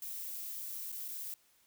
violet noise with dropouts, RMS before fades -42 dBFS, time 0.02-1.34 s, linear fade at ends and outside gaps 1 ms, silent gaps 0.919-0.925 / 1.081-1.085 s, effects white hiss -69 dBFS RMS until 1.66 s

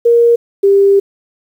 sine tone pair in turn, 470 / 396.5 Hz, A#4 / G4, +14 / +20 cents, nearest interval minor third, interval 294 cents, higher first, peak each -5 dBFS, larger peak neither, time 0.05-0.36 / 0.63-1 s, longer second, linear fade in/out 10 ms, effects 7-bit

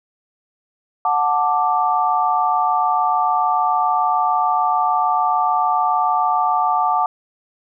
sine chord, D major, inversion first, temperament just, 734.2 / 881 / 1174.7 Hz, F#5 / A5 / D6, -14 / +2 / 0 cents, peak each -19 dBFS, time 1.05-7.06 s, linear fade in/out 2 ms, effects none

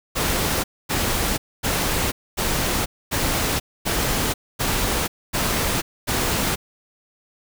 pink noise bursts, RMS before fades -22 dBFS, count 9, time 0.15-6.56 s, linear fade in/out 20 ms, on 490 ms, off 250 ms, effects none

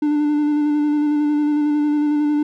triangle tone with vibrato, 296.6 Hz, D4, 17 cents sharp, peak -13 dBFS, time 0.02-2.43 s, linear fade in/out 5 ms, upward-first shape square, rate 11 Hz, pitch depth 16 cents each way, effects none

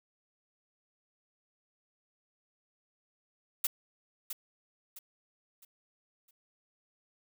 blue noise with echo, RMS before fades -29 dBFS, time 3.64-3.67 s, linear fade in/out 5 ms, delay 660 ms, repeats 4, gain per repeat -9 dB, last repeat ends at 6.31 s, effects none

